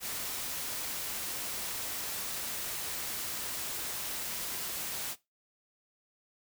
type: noise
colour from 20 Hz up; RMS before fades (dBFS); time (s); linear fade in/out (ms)
white; -37; 0-5.16; 50
effects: noise-tail reverb RT60 0.2 s tail -18 dB re dry